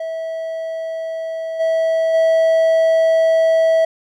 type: tone with level steps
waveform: triangle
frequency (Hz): 650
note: E5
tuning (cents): -24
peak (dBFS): -20 / -12 / -9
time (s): 0-3.85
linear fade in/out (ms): 5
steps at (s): 1.59 / 2.13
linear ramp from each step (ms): 20
effects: none